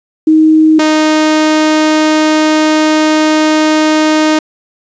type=tone pair in turn; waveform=sine / sawtooth; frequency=313.9 / 309.8 Hz; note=D#4 / D#4; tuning=+15 / -7 cents; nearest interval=unison; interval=22 cents; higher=first; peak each=-3 dBFS; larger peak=neither; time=0.27-0.79 / 0.79-4.39 s; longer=second; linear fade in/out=5 ms; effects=resampled to 16000 Hz + 7-bit